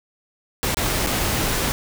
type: noise with dropouts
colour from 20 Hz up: pink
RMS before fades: -22 dBFS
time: 0.63-1.72 s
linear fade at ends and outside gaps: 0 ms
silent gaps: 0.745-0.77 / 1.064-1.07 s
effects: none